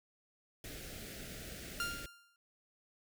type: band-stop noise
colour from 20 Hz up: pink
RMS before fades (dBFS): -47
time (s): 0.64-2.06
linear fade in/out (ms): 2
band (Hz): 700 to 1400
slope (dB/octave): 48
type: tone with exponential decay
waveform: sawtooth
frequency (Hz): 1396.9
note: F6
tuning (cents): 0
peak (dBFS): -29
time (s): 1.8-2.36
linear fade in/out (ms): 1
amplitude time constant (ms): 120
effects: none